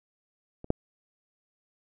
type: clicks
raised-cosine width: 2 ms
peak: -28 / -10 dBFS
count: 2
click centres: 0.644 / 0.704 s
effects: none